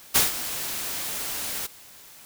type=noise with ADSR envelope; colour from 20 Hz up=white; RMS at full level=-17 dBFS; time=0.14-1.67 s; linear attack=18 ms; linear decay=150 ms; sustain=-14 dB; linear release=11 ms; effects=white hiss -48 dBFS RMS until 2.25 s